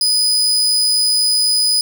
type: tone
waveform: 35% pulse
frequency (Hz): 4978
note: D#8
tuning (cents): 0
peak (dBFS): -11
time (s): 0.01-1.81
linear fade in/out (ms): 2
effects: 7-bit